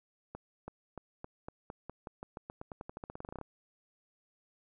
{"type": "accelerating click train", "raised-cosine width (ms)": 1, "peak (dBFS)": -28, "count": 26, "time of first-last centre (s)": [0.35, 3.413], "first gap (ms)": 330, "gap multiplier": 0.9, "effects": []}